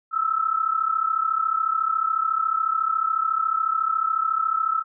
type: tone pair together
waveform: sine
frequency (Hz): 1293 / 1327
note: E6 / E6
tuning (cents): -34 / +11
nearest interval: unison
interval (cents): 45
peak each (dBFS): -23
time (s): 0.11-4.84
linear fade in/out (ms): 50
effects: none